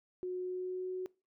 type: tone with pitch glide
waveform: sine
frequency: 364.7 to 369.6 Hz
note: F#4 to F#4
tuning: -25 to -2 cents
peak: -35 dBFS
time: 0.23-1.06 s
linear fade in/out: 0 ms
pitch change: +23 cents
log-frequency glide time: 0.39-0.91 s
effects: noise-tail reverb RT60 0.3 s tail -23 dB re dry